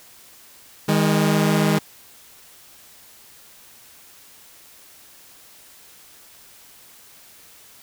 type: tone pair together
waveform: sawtooth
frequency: 157.2 / 204.4 Hz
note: D#3 / G#3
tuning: +18 / -27 cents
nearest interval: perfect fourth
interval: 455 cents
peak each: -15 dBFS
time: 0.88-1.79 s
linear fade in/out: 10 ms
effects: white hiss -48 dBFS RMS until 7.82 s